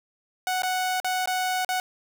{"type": "tone with dropouts", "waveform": "sawtooth", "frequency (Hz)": 740, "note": "F#5", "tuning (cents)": 0, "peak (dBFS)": -20, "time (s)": [0.47, 1.8], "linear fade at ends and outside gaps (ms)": 1, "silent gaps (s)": [[0.621, 0.633], [1.001, 1.045], [1.258, 1.274], [1.648, 1.69]], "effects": []}